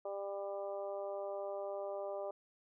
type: harmonic tone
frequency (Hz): 198.7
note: G3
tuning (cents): +24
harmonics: 2 / 3 / 4 / 5 / 6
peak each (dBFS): -45 / -40 / -48 / -54 / -54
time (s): 0.05-2.31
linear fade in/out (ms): 5
effects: none